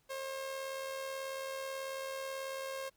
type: tone with amplitude modulation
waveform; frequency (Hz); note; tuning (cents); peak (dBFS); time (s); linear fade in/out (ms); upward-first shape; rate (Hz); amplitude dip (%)
sawtooth; 536; C5; +42; -33; 0.09-2.9; 20; sine; 78.3; 40
effects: pink hiss -73 dBFS RMS until 2.96 s